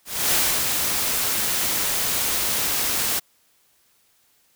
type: noise with ADSR envelope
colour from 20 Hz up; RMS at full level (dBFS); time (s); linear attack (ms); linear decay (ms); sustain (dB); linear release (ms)
white; -19; 0.05-3.2; 280; 290; -4; 15
effects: white hiss -62 dBFS RMS until 4.55 s